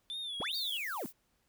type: tone with vibrato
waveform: triangle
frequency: 3500 Hz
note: A7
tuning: 10 cents flat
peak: -36 dBFS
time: 0.1-0.77 s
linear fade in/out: 0 ms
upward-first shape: sine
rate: 2.7 Hz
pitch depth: 100 cents each way
type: linear two-way sweep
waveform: triangle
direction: up then down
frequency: 110 to 4699 to 167 Hz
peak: -34 dBFS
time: 0.4-1.06 s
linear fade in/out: 0 ms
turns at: 0.56 s
type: noise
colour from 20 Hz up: violet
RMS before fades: -47 dBFS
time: 0.5-1.13 s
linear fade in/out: 50 ms
effects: pink hiss -75 dBFS RMS until 1.48 s